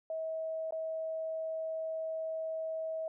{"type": "tone with dropouts", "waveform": "sine", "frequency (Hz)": 642, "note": "E5", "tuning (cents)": -46, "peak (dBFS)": -34, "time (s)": [0.1, 3.08], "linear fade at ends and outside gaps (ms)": 2, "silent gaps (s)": [0.708, 0.723], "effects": []}